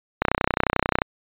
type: click train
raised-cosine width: 0.5 ms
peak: -3 dBFS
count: 26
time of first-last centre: 0.22-1.019 s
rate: 31.3 Hz
effects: resampled to 8000 Hz